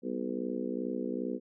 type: harmonic tone with a mistuned harmonic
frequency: 62.5 Hz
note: B1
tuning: 21 cents sharp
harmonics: 3 / 4 / 5 / 6 / 7 / 8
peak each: -40 / -36 / -39 / -40 / -40 / -41 dBFS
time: 0.02-1.4 s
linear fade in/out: 50 ms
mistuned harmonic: 3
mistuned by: +96 cents
effects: none